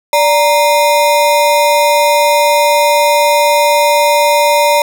square ring-modulated tone, 758 Hz, F#5, 42 cents sharp, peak -5 dBFS, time 0.13-4.82 s, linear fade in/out 2 ms, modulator 174 Hz, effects none

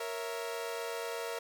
sawtooth chord, A# diminished, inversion none, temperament equal, 466.2 / 554.4 / 659.3 Hz, A#4 / C#5 / E5, 0 / 0 / 0 cents, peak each -34 / -40 / -38 dBFS, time 0-1.39 s, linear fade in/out 5 ms, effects none

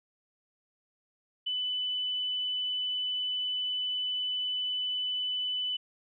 sine tone, 2996 Hz, F#7, 21 cents sharp, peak -29 dBFS, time 1.46-5.77 s, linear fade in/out 10 ms, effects none

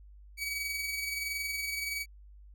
sawtooth tone with amplitude modulation, 2271 Hz, C#7, 41 cents sharp, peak -28 dBFS, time 0.37-2.06 s, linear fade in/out 50 ms, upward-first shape sine, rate 21.4 Hz, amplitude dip 40%, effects added 50 Hz sine -50 dBFS peak until 2.54 s

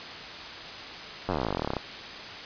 slowing click train, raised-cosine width 1 ms, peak -14 dBFS, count 26, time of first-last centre 1.29-1.767 s, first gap 10 ms, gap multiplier 1.05, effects white hiss -39 dBFS RMS until 2.45 s + resampled to 11025 Hz

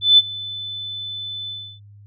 sine tone with ADSR envelope, 3510 Hz, A7, 5 cents flat, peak -6 dBFS, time 0.01-1.8 s, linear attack 170 ms, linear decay 33 ms, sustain -21 dB, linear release 310 ms, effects added 102 Hz sine -42 dBFS peak until 2.06 s

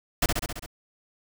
pink noise with echo, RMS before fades -21 dBFS, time 0.22-0.26 s, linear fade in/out 5 ms, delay 67 ms, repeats 6, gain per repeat -3 dB, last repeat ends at 0.662 s, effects none

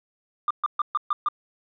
sine tone bursts, 1197 Hz, D6, 33 cents sharp, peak -18 dBFS, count 6, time 0.48-1.286 s, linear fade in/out 2 ms, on 26 ms, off 130 ms, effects tanh soft clip ceiling -17 dBFS

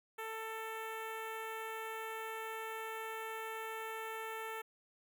10% pulse tone with notch filter, 444.1 Hz, A4, 16 cents sharp, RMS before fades -43 dBFS, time 0.18-4.62 s, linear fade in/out 10 ms, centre 5400 Hz, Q 0.61, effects none

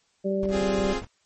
harmonic tone, 194.7 Hz, G3, 12 cents flat, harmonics 1 / 2 / 3, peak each -27 / -27 / -28 dBFS, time 0.24-0.94 s, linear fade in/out 20 ms
brown noise with tremolo, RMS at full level -33 dBFS, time 0.43-1.07 s, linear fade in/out 0 ms, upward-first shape square, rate 17 Hz, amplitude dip 80%
sawtooth chord, F minor, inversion second, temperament equal, 261.6 / 349.2 / 415.3 Hz, C4 / F4 / Ab4, 0 / 0 / 0 cents, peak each -28 / -30 / -26 dBFS, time 0.5-1.02 s, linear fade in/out 50 ms
effects white hiss -67 dBFS RMS until 1.25 s + MP3 32 kbps

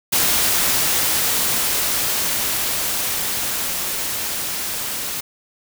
white noise with level ramp, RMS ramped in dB -17 to -26 dBFS, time 0.12-5.21 s, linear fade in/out 10 ms, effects none

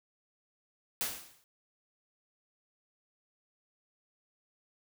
white noise with exponential decay, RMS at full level -31 dBFS, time 1.01-1.44 s, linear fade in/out 0 ms, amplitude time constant 93 ms, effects none

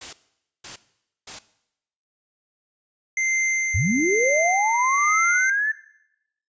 white noise bursts, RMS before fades -36 dBFS, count 3, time 0.01-1.39 s, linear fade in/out 5 ms, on 120 ms, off 510 ms
square tone with tremolo, 2084 Hz, C7, 7 cents flat, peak -20 dBFS, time 3.17-5.5 s, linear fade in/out 2 ms, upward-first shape sine, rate 1.1 Hz, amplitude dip 40%
sine linear sweep, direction up, 71.8 to 1770 Hz, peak -19 dBFS, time 3.74-5.72 s, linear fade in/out 10 ms
effects noise-tail reverb RT60 0.8 s tail -17 dB re dry + resampled to 16000 Hz

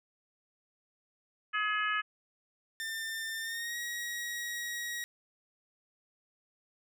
harmonic tone, 423 Hz, G#4, 32 cents sharp, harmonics 3 / 4 / 5 / 6 / 7, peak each -33 / -32 / -40 / -39 / -40 dBFS, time 1.53-2.02 s, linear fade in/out 20 ms
sawtooth tone with pitch glide, 1795 to 1900.6 Hz, A6 to A#6, +34 to +33 cents, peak -32 dBFS, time 2.8-5.04 s, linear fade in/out 0 ms, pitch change +99 cents, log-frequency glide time 3.41-3.77 s
effects none

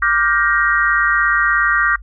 sine chord, G minor seventh, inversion second, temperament just, 1176 / 1411.2 / 1568 / 1881.6 Hz, D6 / F6 / G6 / Bb6, +2 / +18 / 0 / +16 cents, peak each -18 dBFS, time 0.02-1.96 s, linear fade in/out 5 ms, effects noise-tail reverb RT60 0.1 s tail -24 dB re dry + added 50 Hz sine -33 dBFS peak until 2.02 s

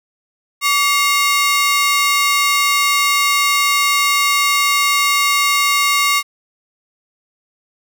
sawtooth ring-modulated tone, 1647 Hz, G#6, 15 cents flat, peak -6 dBFS, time 0.61-6.23 s, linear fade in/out 50 ms, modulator 496 Hz, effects none

